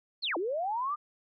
sine linear two-way sweep, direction down then up, 4547 to 316.4 to 1229 Hz, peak -29 dBFS, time 0.22-0.96 s, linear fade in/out 20 ms, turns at 0.37 s, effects none

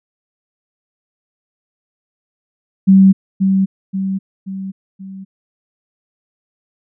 sine tone with echo, 192.3 Hz, G3, 33 cents flat, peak -4 dBFS, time 2.87-3.13 s, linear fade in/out 20 ms, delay 530 ms, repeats 4, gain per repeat -6 dB, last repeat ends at 5.25 s, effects none

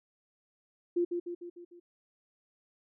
sine tone with echo, 348.3 Hz, F4, 5 cents flat, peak -25 dBFS, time 0.96-1.05 s, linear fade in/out 10 ms, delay 150 ms, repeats 5, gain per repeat -5 dB, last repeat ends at 1.8 s, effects none

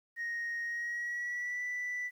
sine tone with pitch glide, 1869 to 1975.6 Hz, A#6 to B6, +4 to 0 cents, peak -32 dBFS, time 0.16-2.11 s, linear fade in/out 50 ms, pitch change +96 cents, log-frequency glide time 0.63-1.64 s, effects tanh soft clip ceiling -32 dBFS + 11-bit

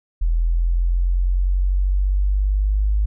sine exponential sweep, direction up, 41.25 to 51.91 Hz, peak -15 dBFS, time 0.21-3.06 s, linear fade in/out 10 ms, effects none

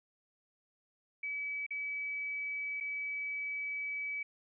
sine tone with dropouts, 2288 Hz, D7, 46 cents flat, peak -35 dBFS, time 1.23-4.23 s, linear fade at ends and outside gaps 5 ms, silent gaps 1.665-1.706 / 2.802-2.807 s, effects none

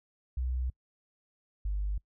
sine tone pair in turn, 63.1 / 50.08 Hz, B1 / G1, +38 / +38 cents, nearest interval major third, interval 400 cents, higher first, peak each -28 dBFS, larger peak neither, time 0.37-0.7 / 1.65-1.98 s, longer neither, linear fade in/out 5 ms, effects noise-tail reverb RT60 0.1 s tail -25 dB re dry + tanh soft clip ceiling -24 dBFS

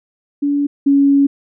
sine tone pair in turn, 286 / 279.6 Hz, D4 / C#4, -46 / +15 cents, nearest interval unison, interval 39 cents, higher first, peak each -13 / -8 dBFS, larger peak second, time 0.42-0.67 / 0.86-1.27 s, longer second, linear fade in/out 10 ms, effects none

